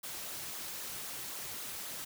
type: noise with flanger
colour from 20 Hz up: white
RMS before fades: -42 dBFS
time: 0.03-2.05 s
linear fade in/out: 10 ms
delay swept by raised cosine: 0.36 to 4.36 ms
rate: 3.8 Hz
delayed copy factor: -0.5
effects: none